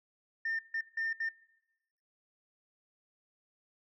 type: tone bursts at uneven times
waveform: sine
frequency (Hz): 1808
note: A6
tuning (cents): +47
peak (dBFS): -30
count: 4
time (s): 0.45-0.59 / 0.74-0.81 / 0.97-1.13 / 1.2-1.29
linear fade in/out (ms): 5
effects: noise-tail reverb RT60 0.9 s tail -21 dB re dry + tanh soft clip ceiling -28 dBFS